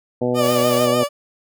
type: harmonic tone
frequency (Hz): 123.47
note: B2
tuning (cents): 0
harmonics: 1 / 2 / 3 / 4 / 5 / 6 / 7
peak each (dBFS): -27 / -22 / -25 / -21 / -26 / -33 / -35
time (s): 0.21-1.04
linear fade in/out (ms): 10
type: tone with vibrato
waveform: 30% pulse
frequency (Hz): 592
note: D5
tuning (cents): +14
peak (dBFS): -15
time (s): 0.34-1.09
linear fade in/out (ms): 50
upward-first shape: triangle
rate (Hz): 6.7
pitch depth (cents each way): 72
type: noise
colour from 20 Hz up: white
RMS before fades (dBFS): -31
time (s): 0.41-0.89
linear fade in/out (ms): 50
effects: none